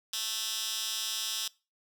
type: tone with high-pass filter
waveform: 10% pulse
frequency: 220 Hz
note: A3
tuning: in tune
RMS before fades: -34 dBFS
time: 0.13-1.48 s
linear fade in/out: 5 ms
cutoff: 4000 Hz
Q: 1.6
effects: noise-tail reverb RT60 0.3 s tail -23 dB re dry